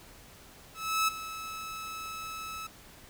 sawtooth tone with ADSR envelope, 1300 Hz, E6, 24 cents flat, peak -20 dBFS, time 0.74-2.67 s, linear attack 340 ms, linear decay 12 ms, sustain -14 dB, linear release 5 ms, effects pink hiss -53 dBFS RMS until 3.09 s

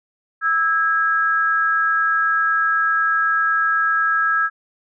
sine tone pair together, 1313 / 1641 Hz, E6 / G#6, -7 / -21 cents, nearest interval major third, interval 386 cents, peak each -18 dBFS, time 0.41-4.5 s, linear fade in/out 50 ms, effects none

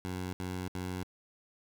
15% pulse tone bursts, 91.6 Hz, F#2, 17 cents flat, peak -29 dBFS, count 3, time 0.05-1.032 s, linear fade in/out 0 ms, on 280 ms, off 71 ms, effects none

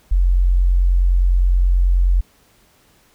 sine tone, 44.76 Hz, F1, 43 cents sharp, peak -11 dBFS, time 0.11-2.21 s, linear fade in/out 10 ms, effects pink hiss -55 dBFS RMS until 3.14 s

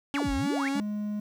45% pulse tone with vibrato, 279.7 Hz, C#4, 16 cents sharp, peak -27 dBFS, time 0.14-0.8 s, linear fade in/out 0 ms, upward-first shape sine, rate 3.3 Hz, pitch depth 43 cents each way
sine exponential two-way sweep, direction down then up, 3748 to 38.61 to 2554 Hz, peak -30 dBFS, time 0.14-0.69 s, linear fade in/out 10 ms, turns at 0.31 s
triangle tone, 208.8 Hz, G#3, 10 cents sharp, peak -27 dBFS, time 0.75-1.2 s, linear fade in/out 5 ms
effects low-pass 9000 Hz 12 dB/octave + 10-bit

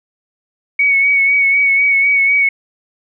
sine tone with vibrato, 2233 Hz, C#7, 12 cents sharp, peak -9 dBFS, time 0.79-2.49 s, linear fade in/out 5 ms, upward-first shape sine, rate 4 Hz, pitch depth 30 cents each way, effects none

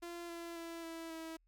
sawtooth tone with pitch steps, 343.7 / 338.8 / 333.9 / 329.1 / 324.4 Hz, F4 / E4 / E4 / E4 / E4, -28 / +48 / +22 / -3 / -28 cents, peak -40 dBFS, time 0.02-1.37 s, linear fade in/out 10 ms, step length 270 ms, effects added 41 Hz sine -70 dBFS peak until 1.47 s

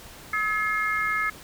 harmonic tone, 426.5 Hz, G#4, 46 cents sharp, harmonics 3 / 4 / 5, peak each -27 / -28 / -27 dBFS, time 0.33-1.3 s, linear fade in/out 5 ms, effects pink hiss -45 dBFS RMS until 1.43 s

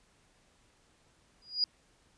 sine tone with exponential growth, 4886 Hz, D#8, 32 cents flat, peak -22 dBFS, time 1.42-1.64 s, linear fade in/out 1 ms, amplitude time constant 47 ms, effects pink hiss -67 dBFS RMS until 2.17 s + resampled to 22050 Hz

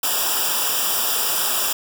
white noise with comb filter, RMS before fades -21 dBFS, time 0.03-1.73 s, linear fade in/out 5 ms, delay 0.47 ms, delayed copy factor -1, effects none

